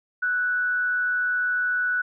sine tone with frequency modulation, 1480 Hz, F#6, in tune, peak -21 dBFS, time 0.22-2.02 s, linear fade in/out 10 ms, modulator 134 Hz, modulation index 0.28, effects none

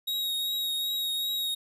45% pulse tone with vibrato, 3782 Hz, A#7, 24 cents sharp, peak -27 dBFS, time 0.07-1.55 s, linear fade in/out 10 ms, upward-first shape triangle, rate 2.6 Hz, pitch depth 22 cents each way, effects none

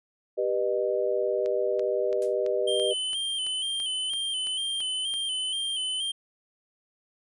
sine chord, G augmented, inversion none, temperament just, 392 / 490 / 612.5 Hz, G4 / B4 / D#5, 0 / -14 / -27 cents, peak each -28 dBFS, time 0.37-2.94 s, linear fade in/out 20 ms
click train, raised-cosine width 0.2 ms, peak -26 dBFS, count 12, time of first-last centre 1.46-5.139 s, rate 2.99 Hz
blue noise with exponential decay, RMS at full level -39 dBFS, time 2.22-2.36 s, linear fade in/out 0 ms, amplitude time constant 30 ms
square tone with vibrato, 3105 Hz, G7, 17 cents flat, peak -28 dBFS, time 2.67-6.12 s, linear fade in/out 10 ms, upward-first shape square, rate 2.1 Hz, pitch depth 42 cents each way
effects resampled to 24000 Hz

